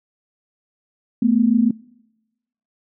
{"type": "tone pair together", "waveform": "sine", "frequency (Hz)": [220.4, 246.9], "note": ["A3", "B3"], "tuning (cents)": [3, 0], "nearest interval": "major second", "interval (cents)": 197, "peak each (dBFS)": -16, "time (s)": [1.22, 1.71], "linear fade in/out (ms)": 5, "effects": ["noise-tail reverb RT60 1.0 s tail -26 dB re dry"]}